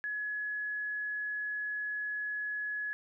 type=tone; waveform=sine; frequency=1692 Hz; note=G#6; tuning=32 cents sharp; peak=-33 dBFS; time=0.04-2.93 s; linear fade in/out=0 ms; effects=none